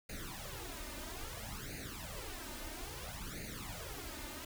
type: noise with flanger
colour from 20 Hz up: pink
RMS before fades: -45 dBFS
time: 0.09-4.45 s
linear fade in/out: 5 ms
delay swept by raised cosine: 0.45 to 3.35 ms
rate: 0.6 Hz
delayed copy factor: +0.85
effects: none